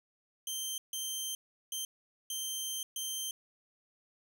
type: tone bursts at uneven times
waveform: 15% pulse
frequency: 3133 Hz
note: G7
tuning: 2 cents flat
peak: -28 dBFS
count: 5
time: 0.47-0.78 / 0.93-1.35 / 1.72-1.85 / 2.3-2.83 / 2.96-3.31 s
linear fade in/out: 2 ms
effects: none